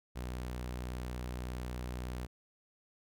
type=tone; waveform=sawtooth; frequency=61.74 Hz; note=B1; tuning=in tune; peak=-34 dBFS; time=0.15-2.27 s; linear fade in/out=20 ms; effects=none